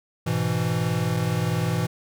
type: chord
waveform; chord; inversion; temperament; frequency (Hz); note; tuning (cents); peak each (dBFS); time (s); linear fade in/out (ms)
square; E major; first; equal; 103.83 / 123.47 / 164.81; G#2 / B2 / E3; 0 / 0 / 0; -29 / -27 / -26; 0.26-1.87; 10
effects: none

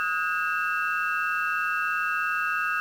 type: tone cluster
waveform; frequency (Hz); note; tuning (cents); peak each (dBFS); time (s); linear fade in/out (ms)
sine; 1260 / 1457 / 1620 / 2681; D#6 / F#6 / G#6 / E7; +21 / -27 / -43 / +29; -28 / -28 / -29 / -32; 0-2.8; 0
effects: tanh soft clip ceiling -16 dBFS + 8-bit

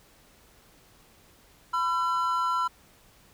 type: tone pair together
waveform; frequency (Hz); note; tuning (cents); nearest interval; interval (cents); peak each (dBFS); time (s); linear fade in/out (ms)
triangle; 1002 / 1353.4; B5 / E6; +25 / +45; perfect fourth; 520; -25; 1.73-2.68; 10
effects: pink hiss -58 dBFS RMS until 3.33 s

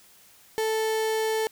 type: tone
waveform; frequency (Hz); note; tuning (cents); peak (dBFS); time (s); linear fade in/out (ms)
35% pulse; 440; A4; 0; -22; 0.58-1.47; 0
effects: white hiss -55 dBFS RMS until 1.51 s

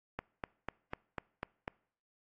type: click train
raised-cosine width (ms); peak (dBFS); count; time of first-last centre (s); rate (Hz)
0.5; -21; 7; 0.19-1.679; 4.03
effects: noise-tail reverb RT60 0.6 s tail -25 dB re dry + AAC 32 kbps

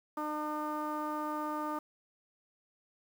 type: tone with low-pass filter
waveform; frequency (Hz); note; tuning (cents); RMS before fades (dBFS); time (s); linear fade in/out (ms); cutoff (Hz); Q
sawtooth; 302.6; D#4; -48; -36; 0.17-1.79; 5; 1100; 9.9
effects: 9-bit

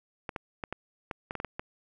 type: clicks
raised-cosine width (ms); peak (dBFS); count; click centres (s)
0.5; -19; 10; 0.292 / 0.362 / 0.638 / 0.726 / 1.112 / 1.309 / 1.353 / 1.401 / 1.447 / 1.595
effects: none

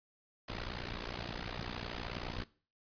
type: noise with amplitude modulation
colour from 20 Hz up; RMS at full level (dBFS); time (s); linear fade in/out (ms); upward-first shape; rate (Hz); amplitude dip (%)
pink; -37; 0.48-2.44; 10; sine; 59.4; 90
effects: noise-tail reverb RT60 0.4 s tail -20 dB re dry + resampled to 11025 Hz

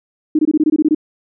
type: tone bursts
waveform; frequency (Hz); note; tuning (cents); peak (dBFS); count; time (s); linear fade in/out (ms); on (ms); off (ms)
sine; 307.8; D#4; -19; -9; 10; 0.35-0.948; 5; 40; 22
effects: none

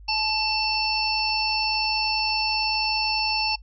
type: harmonic tone with a mistuned harmonic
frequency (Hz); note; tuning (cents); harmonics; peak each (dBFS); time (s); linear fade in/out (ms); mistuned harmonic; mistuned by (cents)
891; A5; +22; 1 / 3 / 5 / 6; -27 / -27 / -27 / -27; 0.08-3.56; 10; 1; -43
effects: noise-tail reverb RT60 0.1 s tail -22 dB re dry + added 50 Hz sine -42 dBFS peak until 3.62 s

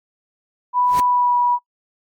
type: tone with pitch glide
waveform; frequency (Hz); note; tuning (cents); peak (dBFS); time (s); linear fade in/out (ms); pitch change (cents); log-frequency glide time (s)
sine; 987.8 to 973.1; B5 to B5; 0 to -26; -14; 0.73-1.59; 50; -26; 1.04-1.37
type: noise with exponential growth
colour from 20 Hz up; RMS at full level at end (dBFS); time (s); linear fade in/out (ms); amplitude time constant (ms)
pink; -24; 0.82-1; 1; 37
effects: noise-tail reverb RT60 0.1 s tail -24 dB re dry + AAC 64 kbps

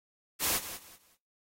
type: noise with echo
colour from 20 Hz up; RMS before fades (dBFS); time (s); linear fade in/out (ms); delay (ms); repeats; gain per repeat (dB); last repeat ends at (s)
white; -29; 0.39-0.61; 50; 190; 3; -12; 1.18
effects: noise-tail reverb RT60 0.4 s tail -26 dB re dry + AAC 48 kbps

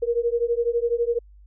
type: beating tone pair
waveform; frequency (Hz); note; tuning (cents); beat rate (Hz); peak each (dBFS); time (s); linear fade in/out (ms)
sine; 466.2 / 478.2; A#4 / A#4; 0 / +44; 12; -23; 0.02-1.19; 10
effects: added 50 Hz sine -46 dBFS peak until 1.46 s

